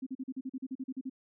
sine tone bursts, 261.6 Hz, C4, in tune, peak -34 dBFS, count 13, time 0.02-1.098 s, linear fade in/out 10 ms, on 46 ms, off 40 ms, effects none

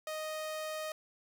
sawtooth tone, 622.3 Hz, D#5, in tune, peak -33 dBFS, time 0.07-0.92 s, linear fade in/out 2 ms, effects none

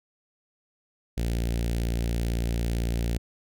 sawtooth tone with notch filter, 57.9 Hz, A#1, 11 cents flat, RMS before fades -27 dBFS, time 1.17-3.18 s, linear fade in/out 10 ms, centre 1100 Hz, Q 0.64, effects none

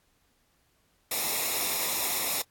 white noise with comb filter, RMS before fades -29 dBFS, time 1.11-2.42 s, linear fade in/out 5 ms, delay 0.65 ms, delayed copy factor -0.65, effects pink hiss -69 dBFS RMS until 2.5 s + AAC 64 kbps

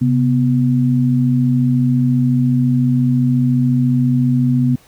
sine tone pair together, 132.62 / 246.9 Hz, C3 / B3, +24 / 0 cents, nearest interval major seventh, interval 1076 cents, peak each -14 dBFS, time 0.01-4.76 s, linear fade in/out 10 ms, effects pink hiss -49 dBFS RMS until 4.87 s

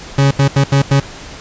40% pulse tone bursts at uneven times, 138.59 Hz, C#3, in tune, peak -7 dBFS, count 5, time 0.18-0.31 / 0.39-0.48 / 0.56-0.64 / 0.72-0.82 / 0.91-1 s, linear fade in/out 5 ms, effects pink hiss -32 dBFS RMS until 1.4 s + resampled to 16000 Hz

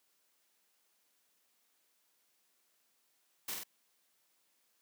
white noise with echo, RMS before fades -39 dBFS, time 3.48-3.54 s, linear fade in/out 5 ms, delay 48 ms, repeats 2, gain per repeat -3 dB, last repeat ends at 3.636 s, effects white hiss -75 dBFS RMS until 4.81 s + high-pass 200 Hz 12 dB/octave

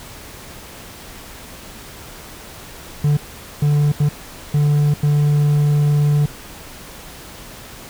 triangle tone bursts at uneven times, 146.83 Hz, D3, in tune, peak -10 dBFS, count 5, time 3.04-3.17 / 3.62-3.92 / 4-4.09 / 4.54-4.94 / 5.03-6.26 s, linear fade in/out 5 ms, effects pink hiss -37 dBFS RMS until 7.89 s

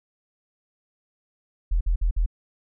sine tone bursts, 41.2 Hz, E1, in tune, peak -18 dBFS, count 4, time 1.71-2.262 s, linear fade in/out 10 ms, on 99 ms, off 52 ms, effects none

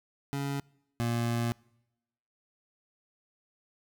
25% pulse tone pair in turn, 140 / 117.73 Hz, C#3 / A#2, +18 / +18 cents, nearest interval minor third, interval 300 cents, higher first, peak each -27 / -24 dBFS, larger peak second, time 0.33-0.6 / 1-1.52 s, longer second, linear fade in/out 0 ms, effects noise-tail reverb RT60 0.9 s tail -26 dB re dry

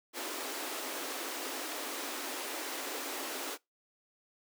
pink high-pass noise, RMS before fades -39 dBFS, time 0.13-3.58 s, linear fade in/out 50 ms, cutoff 260 Hz, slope 96 dB/octave, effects noise-tail reverb RT60 0.2 s tail -24 dB re dry

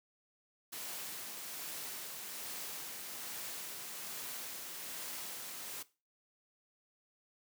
white noise with tremolo, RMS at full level -43 dBFS, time 0.72-5.83 s, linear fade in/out 10 ms, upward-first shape sine, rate 1.2 Hz, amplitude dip 25%, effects noise-tail reverb RT60 0.3 s tail -18 dB re dry + high-pass 150 Hz 12 dB/octave

